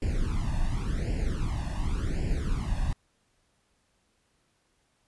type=noise with flanger; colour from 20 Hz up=brown; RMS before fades=-28 dBFS; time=0.02-2.93 s; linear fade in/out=2 ms; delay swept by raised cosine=0.4 to 1.14 ms; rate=0.9 Hz; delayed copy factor=+0.9; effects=pink hiss -71 dBFS RMS until 5.07 s + resampled to 24000 Hz

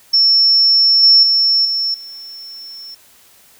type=tone with level steps; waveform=sine; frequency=5400 Hz; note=E8; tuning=41 cents sharp; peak=-8 / -5 / -10 / -15 / -30 dBFS; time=0.13-2.95 s; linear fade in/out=10 ms; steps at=1.03 / 1.23 / 1.65 / 1.94 s; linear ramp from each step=2 ms; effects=white hiss -48 dBFS RMS until 3.59 s

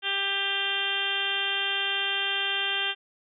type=harmonic tone with a mistuned harmonic; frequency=395.1 Hz; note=G4; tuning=14 cents sharp; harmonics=1 / 2 / 3 / 4 / 5 / 6 / 7 / 8 / 9; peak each=-40 / -38 / -40 / -32 / -37 / -39 / -32 / -29 / -35 dBFS; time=0.02-2.95 s; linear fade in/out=50 ms; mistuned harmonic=6; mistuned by=+17 cents; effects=none

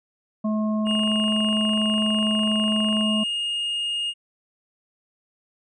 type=harmonic tone; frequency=214.9 Hz; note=A3; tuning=41 cents flat; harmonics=1 / 3 / 5; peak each=-21 / -31 / -35 dBFS; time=0.44-3.24 s; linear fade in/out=10 ms
type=tone; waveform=triangle; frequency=2845 Hz; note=F7; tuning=31 cents sharp; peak=-22 dBFS; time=0.85-4.14 s; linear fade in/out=50 ms
type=click train; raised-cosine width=0.5 ms; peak=-23 dBFS; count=53; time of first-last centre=0.87-3.01 s; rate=24.3 Hz
effects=resampled to 22050 Hz

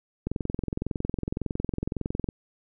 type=click train; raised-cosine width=3 ms; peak=-15 dBFS; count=45; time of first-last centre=0.27-2.288 s; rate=21.8 Hz; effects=none

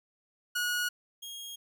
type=tone pair in turn; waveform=sawtooth; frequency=1453 / 3262 Hz; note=F#6 / G#7; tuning=-32 / -32 cents; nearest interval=octave + major second; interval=1400 cents; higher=second; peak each=-25 / -37 dBFS; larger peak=first; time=0.55-0.89 / 1.22-1.56 s; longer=neither; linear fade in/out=10 ms; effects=none

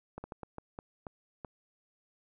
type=slowing click train; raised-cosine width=1 ms; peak=-27 dBFS; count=8; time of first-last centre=0.18-1.448 s; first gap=60 ms; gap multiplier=1.36; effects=none

